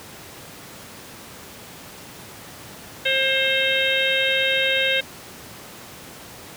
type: harmonic tone with a mistuned harmonic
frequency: 532 Hz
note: C5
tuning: 29 cents sharp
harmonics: 1 / 3 / 4 / 5 / 6 / 7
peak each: -25 / -25 / -25 / -25 / -25 / -25 dBFS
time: 3.05-5.01 s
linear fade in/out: 10 ms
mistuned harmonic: 6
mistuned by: -19 cents
effects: pink hiss -40 dBFS RMS until 6.56 s + high-pass 100 Hz 12 dB/octave